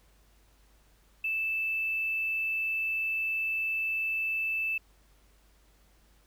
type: tone with hard clipping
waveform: triangle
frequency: 2637 Hz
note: E7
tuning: in tune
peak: -28 dBFS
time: 1.24-4.78 s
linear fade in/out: 5 ms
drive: 3 dB
effects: added 50 Hz sine -61 dBFS peak until 6.26 s + pink hiss -66 dBFS RMS until 6.26 s